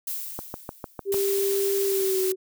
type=noise with exponential decay; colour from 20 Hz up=violet; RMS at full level=-29 dBFS; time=0.07-1.36 s; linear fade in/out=5 ms; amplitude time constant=280 ms
type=click train; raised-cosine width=1 ms; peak=-18 dBFS; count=6; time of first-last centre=0.39-1.143 s; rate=6.64 Hz
type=tone with pitch glide; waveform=sine; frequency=395.4 to 376.5 Hz; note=G4 to F#4; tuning=+15 to +30 cents; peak=-22 dBFS; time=1.05-2.36 s; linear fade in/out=50 ms; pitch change=-85 cents; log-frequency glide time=1.83-2.21 s
type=noise; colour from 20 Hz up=blue; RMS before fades=-30 dBFS; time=1.12-2.32 s; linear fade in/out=2 ms
effects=none